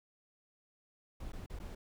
brown noise with dropouts, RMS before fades -44 dBFS, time 1.2-1.75 s, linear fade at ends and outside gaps 5 ms, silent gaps 1.321-1.331 / 1.462-1.498 / 1.59-1.599 s, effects none

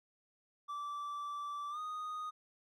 triangle tone with pitch glide, 1164 to 1240.4 Hz, D6 to D#6, -16 to -6 cents, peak -37 dBFS, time 0.68-2.31 s, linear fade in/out 20 ms, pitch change +110 cents, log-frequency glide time 1.7-1.79 s, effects none

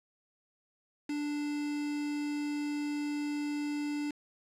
triangle tone with quantisation, 293.7 Hz, D4, in tune, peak -30 dBFS, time 1.09-4.11 s, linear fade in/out 5 ms, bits 7, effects low-pass 8000 Hz 12 dB/octave

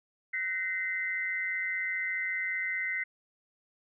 sine tone cluster, 1511 / 1877 / 2062 Hz, F#6 / A#6 / C7, +36 / +11 / -26 cents, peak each -39 / -37 / -31 dBFS, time 0.33-3.04 s, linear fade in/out 10 ms, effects none

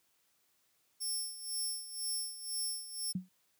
15% pulse tone with tremolo, 5400 Hz, E8, 41 cents sharp, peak -28 dBFS, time 1-3.13 s, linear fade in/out 20 ms, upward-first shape sine, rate 2 Hz, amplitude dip 75%
sine tone with exponential decay, 184.1 Hz, F#3, 8 cents flat, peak -29 dBFS, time 3.15-3.29 s, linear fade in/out 5 ms, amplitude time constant 29 ms
effects white hiss -74 dBFS RMS until 3.59 s + high-pass 60 Hz 12 dB/octave

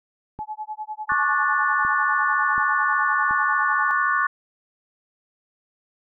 sine tone with tremolo, 857 Hz, A5, 46 cents flat, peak -26 dBFS, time 0.39-3.91 s, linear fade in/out 0 ms, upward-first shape sine, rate 10 Hz, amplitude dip 100%
click train, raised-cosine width 3 ms, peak -26 dBFS, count 5, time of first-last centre 0.39-3.31 s, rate 1.37 Hz
sine chord, D major seventh, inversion third, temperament just, 1101.2 / 1174.7 / 1468.3 / 1762 Hz, C#6 / D6 / F#6 / A6, -12 / 0 / -14 / +2 cents, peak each -23 / -25 / -23 / -25 dBFS, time 1.09-4.27 s, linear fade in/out 5 ms
effects none

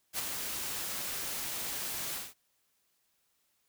white noise with ADSR envelope, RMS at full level -32 dBFS, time 0.13-2.34 s, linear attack 57 ms, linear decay 14 ms, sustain -5 dB, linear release 200 ms, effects white hiss -75 dBFS RMS until 3.68 s

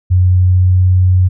sine tone with pitch glide, 91.1 to 91.84 Hz, F#2 to F#2, -26 to -12 cents, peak -6 dBFS, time 0.1-1.29 s, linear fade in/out 20 ms, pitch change +14 cents, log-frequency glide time 0.28-0.84 s, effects none

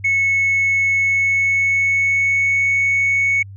sine tone with pitch glide, 2200 to 2217 Hz, C#7 to C#7, -14 to 0 cents, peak -12 dBFS, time 0.04-3.43 s, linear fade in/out 10 ms, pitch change +14 cents, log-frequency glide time 0.97-2.67 s, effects tanh soft clip ceiling -11 dBFS + added 98 Hz sine -33 dBFS peak until 3.56 s

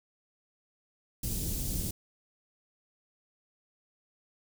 pink band-stop noise, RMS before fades -33 dBFS, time 1.23-1.91 s, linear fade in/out 5 ms, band 230 to 6900 Hz, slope 12 dB/octave, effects none

